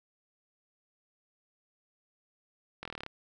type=slowing click train; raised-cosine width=0.3 ms; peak=-23 dBFS; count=10; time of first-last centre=2.83-3.064 s; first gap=23 ms; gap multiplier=1.03; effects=none